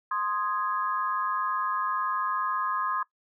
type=chord; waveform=sine; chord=Ab major; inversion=first; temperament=equal; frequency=1046.5 / 1244.5 / 1661.2 Hz; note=C6 / Eb6 / Ab6; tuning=0 / 0 / 0 cents; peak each=-29 / -30 / -35 dBFS; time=0.11-3.03 s; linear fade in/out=5 ms; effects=noise-tail reverb RT60 0.1 s tail -19 dB re dry